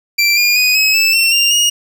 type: tone with pitch steps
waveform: 25% pulse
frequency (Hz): 2351 / 2418 / 2488 / 2559 / 2633 / 2708 / 2786 / 2866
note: D7 / D7 / D#7 / D#7 / E7 / E7 / F7 / F7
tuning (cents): +1 / +50 / -1 / +48 / -3 / +46 / -5 / +44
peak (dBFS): -6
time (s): 0.18-1.7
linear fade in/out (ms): 10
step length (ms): 190
effects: none